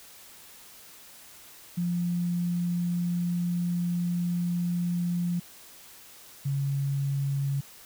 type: tone pair in turn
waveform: sine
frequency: 174.61 / 139.03 Hz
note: F3 / C#3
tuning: 0 / +5 cents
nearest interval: major third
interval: 395 cents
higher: first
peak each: -25 dBFS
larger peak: neither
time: 1.77-5.4 / 6.45-7.61 s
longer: first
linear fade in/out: 10 ms
effects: white hiss -50 dBFS RMS until 7.85 s